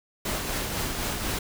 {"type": "noise with tremolo", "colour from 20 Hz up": "pink", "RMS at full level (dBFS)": -28, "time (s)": [0.25, 1.39], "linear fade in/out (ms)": 5, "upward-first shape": "triangle", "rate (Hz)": 4, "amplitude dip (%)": 40, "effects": []}